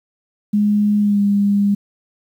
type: tone with pitch glide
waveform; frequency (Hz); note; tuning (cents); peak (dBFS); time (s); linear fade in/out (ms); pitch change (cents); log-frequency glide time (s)
sine; 207.7 to 202; G#3 to G#3; 0 to -48; -12; 0.53-1.75; 10; -48; 0.99-1.21
effects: 8-bit